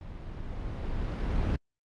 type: noise with level ramp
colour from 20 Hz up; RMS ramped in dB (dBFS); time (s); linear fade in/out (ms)
brown; -42 to -26; 0.01-1.56; 2
effects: low-pass 4000 Hz 12 dB/octave + Opus 32 kbps